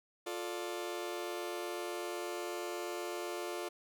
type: chord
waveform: sawtooth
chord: D minor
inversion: first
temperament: just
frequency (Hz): 352.4 / 440.5 / 587.3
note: F4 / A4 / D5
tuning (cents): +16 / +2 / 0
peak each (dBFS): -36 / -40 / -40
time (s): 0.26-3.69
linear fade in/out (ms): 10
effects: none